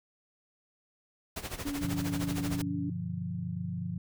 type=noise with tremolo; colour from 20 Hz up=pink; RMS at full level=-36 dBFS; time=1.36-2.62 s; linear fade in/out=5 ms; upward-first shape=sine; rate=13 Hz; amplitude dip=80%
type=tone with vibrato; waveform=sine; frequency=285.2 Hz; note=C#4; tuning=49 cents sharp; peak=-33 dBFS; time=1.65-2.9 s; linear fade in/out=5 ms; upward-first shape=sine; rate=7.5 Hz; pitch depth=18 cents each way
type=chord; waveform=sine; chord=G dominant seventh; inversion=none; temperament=equal; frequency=98 / 123.47 / 146.83 / 174.61 Hz; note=G2 / B2 / D3 / F3; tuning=0 / 0 / 0 / 0 cents; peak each=-39 / -41 / -41 / -35 dBFS; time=1.81-3.98 s; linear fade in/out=5 ms
effects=none